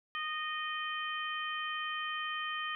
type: harmonic tone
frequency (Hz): 618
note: D#5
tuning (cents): -12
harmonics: 2 / 3 / 4 / 5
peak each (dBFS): -38 / -39 / -44 / -41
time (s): 0.15-2.75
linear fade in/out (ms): 0
effects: none